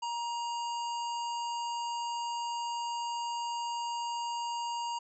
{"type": "harmonic tone", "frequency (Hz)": 943, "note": "A#5", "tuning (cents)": 20, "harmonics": [1, 3, 5, 7, 8], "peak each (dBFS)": [-33, -43, -47, -50, -51], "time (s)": [0.02, 4.99], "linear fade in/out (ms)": 10, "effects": []}